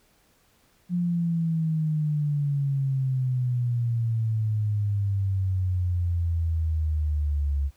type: exponential sweep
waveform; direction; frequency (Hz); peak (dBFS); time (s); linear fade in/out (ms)
sine; down; 178.1 to 69.3; -22; 0.89-7.71; 50
effects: pink hiss -63 dBFS RMS until 7.76 s